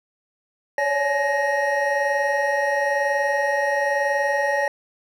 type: tone cluster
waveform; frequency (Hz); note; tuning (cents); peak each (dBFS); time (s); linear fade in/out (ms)
triangle; 548 / 569 / 850 / 1871; C#5 / C#5 / G#5 / A#6; -20 / +45 / +40 / +6; -28 / -21 / -23 / -22; 0.78-4.68; 2
effects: none